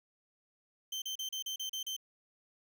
30% pulse tone bursts, 3109 Hz, G7, 15 cents flat, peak -33 dBFS, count 8, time 0.92-1.965 s, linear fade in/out 5 ms, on 100 ms, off 35 ms, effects none

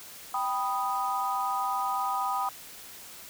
sine chord, G augmented, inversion none, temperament equal, 784 / 987.8 / 1244.5 Hz, G5 / B5 / D#6, 0 / 0 / 0 cents, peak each -31 dBFS, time 0.34-2.49 s, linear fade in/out 2 ms, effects white hiss -46 dBFS RMS until 3.29 s

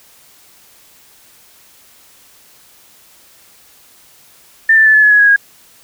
sine tone with pitch steps, 1790 / 1767.4 / 1745.1 / 1723 / 1701.3 / 1679.8 / 1658.6 / 1637.6 Hz, A6 / A6 / A6 / A6 / G#6 / G#6 / G#6 / G#6, +29 / +7 / -15 / -37 / +41 / +19 / -3 / -25 cents, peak -5 dBFS, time 4.69-5.362 s, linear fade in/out 5 ms, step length 84 ms, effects white hiss -46 dBFS RMS until 5.83 s

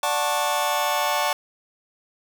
sawtooth chord, D major seventh, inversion none, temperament just, 587.3 / 734.2 / 881 / 1101.2 Hz, D5 / F#5 / A5 / C#6, 0 / -14 / +2 / -12 cents, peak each -23 / -23 / -21 / -23 dBFS, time 0.03-1.33 s, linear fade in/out 2 ms, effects none

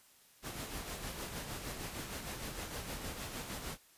pink noise with tremolo, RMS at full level -41 dBFS, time 0.42-3.78 s, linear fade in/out 50 ms, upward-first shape sine, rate 6.5 Hz, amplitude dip 45%, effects white hiss -64 dBFS RMS until 3.97 s + resampled to 32000 Hz

